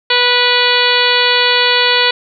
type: harmonic tone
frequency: 490.3 Hz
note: B4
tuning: 13 cents flat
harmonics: 1 / 2 / 3 / 4 / 5 / 6 / 7 / 8 / 9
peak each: -18 / -18 / -18 / -18 / -18 / -18 / -18 / -18 / -18 dBFS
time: 0.1-2.11 s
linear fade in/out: 5 ms
effects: none